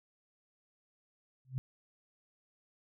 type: tone with exponential growth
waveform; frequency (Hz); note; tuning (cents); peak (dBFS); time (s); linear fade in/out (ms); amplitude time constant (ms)
sine; 130.1; C3; -9; -28; 1.45-1.58; 0; 27
effects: none